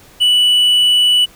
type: tone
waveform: triangle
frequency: 2960 Hz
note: F#7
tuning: in tune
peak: -7 dBFS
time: 0.2-1.26 s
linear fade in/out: 20 ms
effects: pink hiss -44 dBFS RMS until 1.35 s